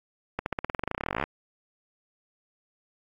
accelerating click train, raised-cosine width 0.5 ms, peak -13 dBFS, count 26, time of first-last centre 0.39-1.239 s, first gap 71 ms, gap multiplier 0.93, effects AAC 48 kbps

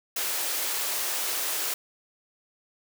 white high-pass noise, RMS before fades -29 dBFS, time 0.16-1.74 s, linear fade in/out 5 ms, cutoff 330 Hz, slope 24 dB/octave, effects none

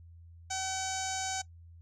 sawtooth tone with low-pass filter, 761 Hz, F#5, 48 cents sharp, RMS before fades -35 dBFS, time 0.5-1.42 s, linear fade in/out 10 ms, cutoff 6600 Hz, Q 8.1, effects noise-tail reverb RT60 0.1 s tail -19 dB re dry + added 84 Hz sine -50 dBFS peak until 1.81 s

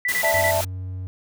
sine tone bursts, 1975.5 Hz, B6, in tune, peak -20 dBFS, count 5, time 0.05-0.509 s, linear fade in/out 2 ms, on 71 ms, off 26 ms
white noise, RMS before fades -28 dBFS, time 0.08-0.65 s, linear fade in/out 10 ms
sine chord, D suspended second, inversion none, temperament equal with one note detuned, 587.3 / 659.3 / 884.1 Hz, D5 / E5 / A5, 0 / 0 / +8 cents, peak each -27 / -21 / -25 dBFS, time 0.23-0.61 s, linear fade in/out 5 ms
triangle tone with vibrato, 92.7 Hz, F#2, 4 cents sharp, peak -26 dBFS, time 0.34-1.07 s, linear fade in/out 0 ms, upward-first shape triangle, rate 19 Hz, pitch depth 12 cents each way
effects none

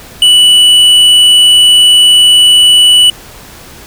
triangle tone with hard clipping, 2960 Hz, F#7, in tune, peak -3 dBFS, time 0.22-3.1 s, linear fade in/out 2 ms, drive 9 dB, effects pink hiss -32 dBFS RMS until 3.86 s

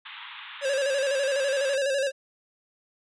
white band-pass noise, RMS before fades -42 dBFS, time 0.05-1.76 s, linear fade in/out 10 ms, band 860 to 3700 Hz, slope 96 dB/octave
square tone with vibrato, 547 Hz, C#5, 23 cents flat, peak -24 dBFS, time 0.61-2.12 s, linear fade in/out 50 ms, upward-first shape square, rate 12 Hz, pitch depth 56 cents each way
effects resampled to 22050 Hz

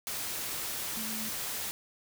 sine tone in noise, 220 Hz, A3, in tune, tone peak -40 dBFS, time 0.97-1.29 s, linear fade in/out 0 ms, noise white, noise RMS -36 dBFS, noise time 0.07-1.71 s, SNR -7 dB, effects none

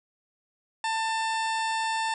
harmonic tone with a mistuned harmonic, 892 Hz, A5, 23 cents sharp, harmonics 1 / 2 / 3 / 4 / 5 / 6 / 8 / 9 / 10, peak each -27 / -33 / -37 / -39 / -41 / -43 / -45 / -46 / -47 dBFS, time 0.84-2.14 s, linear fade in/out 2 ms, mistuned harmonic 10, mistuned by +41 cents, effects none

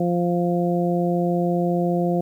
harmonic tone, 174.61 Hz, F3, in tune, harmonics 1 / 2 / 3 / 4, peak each -21 / -24 / -26 / -27 dBFS, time 0-2.21 s, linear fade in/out 5 ms, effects 9-bit

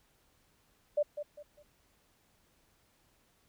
sine tone with echo, 590 Hz, D5, 8 cents sharp, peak -25 dBFS, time 0.97-1.03 s, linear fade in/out 10 ms, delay 200 ms, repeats 3, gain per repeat -10 dB, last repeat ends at 1.63 s, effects pink hiss -70 dBFS RMS until 3.48 s

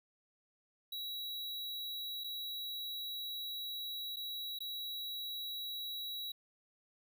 square tone with dropouts, 3886 Hz, B7, 29 cents flat, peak -40 dBFS, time 0.92-6.32 s, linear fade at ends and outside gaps 5 ms, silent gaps 2.238-2.242 / 4.161-4.167 / 4.589-4.604 s, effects none

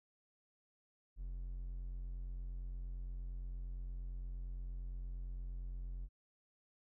triangle tone, 44.34 Hz, F1, 27 cents sharp, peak -39 dBFS, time 1.16-6.09 s, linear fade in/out 50 ms, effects none

